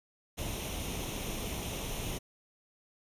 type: noise with comb filter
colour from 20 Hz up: pink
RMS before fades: -37 dBFS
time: 0.37-2.19 s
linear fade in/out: 20 ms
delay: 0.32 ms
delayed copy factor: +0.6
effects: resampled to 32000 Hz